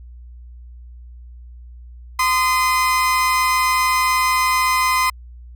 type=tone pair together; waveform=30% pulse; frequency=1027.8 / 1232 Hz; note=C6 / D#6; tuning=-31 / -17 cents; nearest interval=minor third; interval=314 cents; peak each=-13 / -20 dBFS; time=2.19-5.1 s; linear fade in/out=5 ms; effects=added 60 Hz sine -36 dBFS peak until 5.55 s